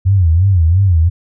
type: tone with vibrato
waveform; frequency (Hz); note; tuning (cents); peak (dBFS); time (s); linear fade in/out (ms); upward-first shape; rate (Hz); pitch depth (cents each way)
sine; 89.2; F2; +37; -7; 0.05-1.1; 20; sine; 2.9; 190
effects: none